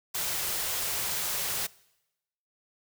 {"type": "band-stop noise", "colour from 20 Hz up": "white", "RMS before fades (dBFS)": -31, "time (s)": [0.14, 1.67], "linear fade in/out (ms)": 10, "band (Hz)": [210, 330], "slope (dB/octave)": 96, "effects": ["noise-tail reverb RT60 0.9 s tail -22 dB re dry"]}